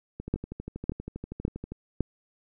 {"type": "two click trains", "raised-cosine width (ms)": 3, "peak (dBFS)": [-23, -12], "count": [20, 4], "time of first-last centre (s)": [[0.2, 1.72], [0.34, 2.007]], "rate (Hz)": [12.5, 1.8], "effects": []}